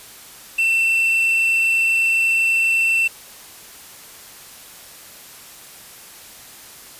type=tone with quantisation; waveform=triangle; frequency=2688 Hz; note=E7; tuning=33 cents sharp; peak=-13 dBFS; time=0.58-3.08 s; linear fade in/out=10 ms; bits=6; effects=white hiss -41 dBFS RMS until 6.99 s + resampled to 32000 Hz